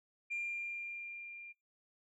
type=tone with level ramp; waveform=sine; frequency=2392 Hz; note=D7; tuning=31 cents sharp; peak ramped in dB=-34 to -48 dBFS; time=0.3-1.53 s; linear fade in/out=20 ms; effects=noise-tail reverb RT60 0.2 s tail -23 dB re dry + tanh soft clip ceiling -32 dBFS